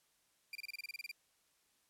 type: tone bursts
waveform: 30% pulse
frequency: 2380 Hz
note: D7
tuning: 22 cents sharp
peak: -40 dBFS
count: 12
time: 0.53-1.114 s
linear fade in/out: 2 ms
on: 23 ms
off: 28 ms
effects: white hiss -75 dBFS RMS until 1.89 s + low-pass 12000 Hz 12 dB/octave